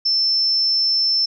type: tone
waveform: sine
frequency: 5320 Hz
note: E8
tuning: 15 cents sharp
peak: -15 dBFS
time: 0.05-1.26 s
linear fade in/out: 10 ms
effects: none